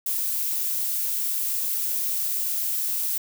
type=noise; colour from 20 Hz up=violet; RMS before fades=-26 dBFS; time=0.06-3.18 s; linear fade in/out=5 ms; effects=none